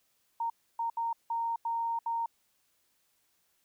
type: tone bursts at uneven times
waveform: sine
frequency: 924 Hz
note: A#5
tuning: 16 cents flat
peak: -29 dBFS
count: 6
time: 0.4-0.5 / 0.79-0.9 / 0.97-1.13 / 1.3-1.56 / 1.65-1.99 / 2.06-2.26 s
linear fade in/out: 5 ms
effects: white hiss -73 dBFS RMS until 3.64 s